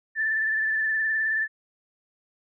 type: tone with vibrato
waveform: sine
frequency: 1760 Hz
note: A6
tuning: in tune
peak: -22 dBFS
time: 0.15-1.48 s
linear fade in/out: 50 ms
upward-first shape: sine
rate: 19 Hz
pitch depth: 31 cents each way
effects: none